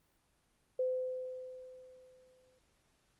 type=tone with exponential decay; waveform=sine; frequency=511 Hz; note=C5; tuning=41 cents flat; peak=-29 dBFS; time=0.79-2.59 s; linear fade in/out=5 ms; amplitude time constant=390 ms; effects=pink hiss -74 dBFS RMS until 3.19 s + Opus 32 kbps